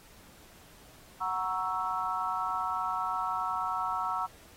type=chord; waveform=sine; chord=F# dominant seventh; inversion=none; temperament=equal with one note detuned; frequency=740 / 938.8 / 1108.7 / 1318.5 Hz; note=F#5 / A#5 / C#6 / E6; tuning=0 / +12 / 0 / 0 cents; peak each=-36 / -34 / -36 / -33 dBFS; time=1.2-4.27 s; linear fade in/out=20 ms; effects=pink hiss -56 dBFS RMS until 4.56 s + AAC 48 kbps